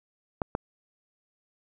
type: clicks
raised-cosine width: 1 ms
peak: -13 dBFS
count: 2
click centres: 0.418 / 0.551 s
effects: none